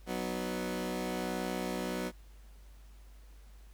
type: chord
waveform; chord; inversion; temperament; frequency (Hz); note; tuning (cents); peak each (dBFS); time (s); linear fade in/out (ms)
20% pulse; B major; second; equal with one note detuned; 185 / 246.9 / 308.1; F#3 / B3 / D#4; 0 / 0 / -17; -32 / -33 / -36; 0.06-2.12; 50
effects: added 50 Hz sine -51 dBFS peak until 3.73 s + pink hiss -65 dBFS RMS until 3.73 s